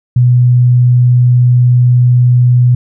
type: tone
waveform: sine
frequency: 123.47 Hz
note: B2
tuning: in tune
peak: -4 dBFS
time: 0.16-2.75 s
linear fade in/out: 5 ms
effects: none